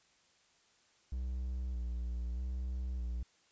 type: tone with vibrato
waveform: triangle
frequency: 61.3 Hz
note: B1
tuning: 12 cents flat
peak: -33 dBFS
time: 1.12-3.23 s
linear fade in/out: 5 ms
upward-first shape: square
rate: 0.8 Hz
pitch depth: 44 cents each way
effects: white hiss -69 dBFS RMS until 3.51 s + resampled to 16000 Hz